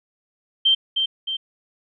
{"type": "tone with echo", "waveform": "sine", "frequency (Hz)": 3138, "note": "G7", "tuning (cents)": 1, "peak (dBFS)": -13, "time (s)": [0.65, 0.75], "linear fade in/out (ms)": 10, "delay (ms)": 310, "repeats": 2, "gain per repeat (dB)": -5, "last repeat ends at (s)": 1.37, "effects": []}